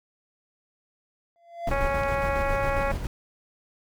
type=tone with exponential growth; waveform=triangle; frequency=683 Hz; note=F5; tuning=39 cents flat; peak=-22 dBFS; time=1.36-1.69 s; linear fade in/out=0 ms; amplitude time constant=71 ms
type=noise with tremolo; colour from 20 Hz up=brown; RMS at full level=-28 dBFS; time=1.67-3.07 s; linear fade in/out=2 ms; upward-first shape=square; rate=7.3 Hz; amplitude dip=35%
type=harmonic tone; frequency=276.9 Hz; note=C#4; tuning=2 cents flat; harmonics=2 / 3 / 4 / 5 / 6 / 7 / 8 / 9; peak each=-27 / -31 / -33 / -35 / -37 / -38 / -39 / -40 dBFS; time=1.71-2.92 s; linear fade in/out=5 ms
type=click; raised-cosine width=0.2 ms; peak=-22 dBFS; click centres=2.035 s
effects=none